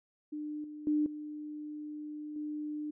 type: tone with level steps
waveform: sine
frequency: 300.3 Hz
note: D4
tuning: 39 cents sharp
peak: -36 / -42 / -26 / -39 / -35 dBFS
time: 0.32-2.91 s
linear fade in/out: 10 ms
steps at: 0.64 / 0.87 / 1.06 / 2.36 s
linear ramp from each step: 2 ms
effects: none